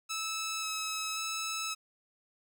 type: tone with vibrato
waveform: 10% pulse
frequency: 1299 Hz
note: E6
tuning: 26 cents flat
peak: -25 dBFS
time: 0.09-1.75 s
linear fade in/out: 20 ms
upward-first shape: square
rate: 0.93 Hz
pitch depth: 10 cents each way
effects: none